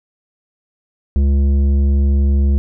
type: tone with tanh clipping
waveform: sine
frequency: 69.7 Hz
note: C#2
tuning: 10 cents sharp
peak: -12 dBFS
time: 1.16-2.58 s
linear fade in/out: 0 ms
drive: 10 dB
effects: none